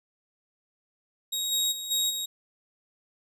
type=tone with level steps; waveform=25% pulse; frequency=3781 Hz; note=A#7; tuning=24 cents sharp; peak=-24 / -20 / -30 / -20 / -26 dBFS; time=1.32-2.26 s; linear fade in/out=10 ms; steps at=1.51 / 1.71 / 1.9 / 2.09 s; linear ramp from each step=20 ms; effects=none